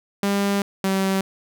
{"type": "tone pair in turn", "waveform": "sawtooth", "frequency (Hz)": [200, 192.43], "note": ["G3", "G3"], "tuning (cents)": [35, -32], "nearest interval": "minor second", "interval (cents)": 67, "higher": "first", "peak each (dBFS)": [-15, -15], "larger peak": "neither", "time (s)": [[0.23, 0.62], [0.84, 1.21]], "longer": "first", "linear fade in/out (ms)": 2, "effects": []}